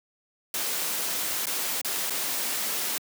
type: noise with dropouts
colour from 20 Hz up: white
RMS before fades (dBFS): -29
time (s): 0.54-2.98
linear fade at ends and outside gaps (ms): 2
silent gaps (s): 1.457-1.468 / 1.814-1.847 / 2.099-2.105
effects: high-pass 200 Hz 12 dB/octave